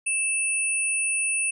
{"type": "tone pair together", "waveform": "sine", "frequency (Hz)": [2637, 9403], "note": ["E7", "D9"], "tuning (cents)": [0, 1], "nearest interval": "octave + minor seventh", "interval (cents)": 2201, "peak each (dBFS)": -25, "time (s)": [0.06, 1.51], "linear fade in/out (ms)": 10, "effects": []}